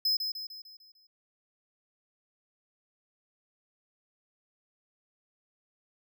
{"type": "tone with echo", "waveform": "square", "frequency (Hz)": 5100, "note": "D#8", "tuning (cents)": 42, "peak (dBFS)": -25, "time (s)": [0.05, 0.17], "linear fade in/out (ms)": 5, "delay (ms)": 150, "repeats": 6, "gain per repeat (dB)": -6, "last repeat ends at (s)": 1.07, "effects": []}